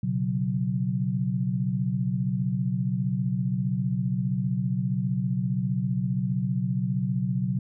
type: chord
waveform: sine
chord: B suspended second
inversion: none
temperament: equal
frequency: 123.47 / 138.59 / 185 Hz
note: B2 / C#3 / F#3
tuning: 0 / 0 / 0 cents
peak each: -28 / -29 / -27 dBFS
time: 0.03-7.59 s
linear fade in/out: 5 ms
effects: none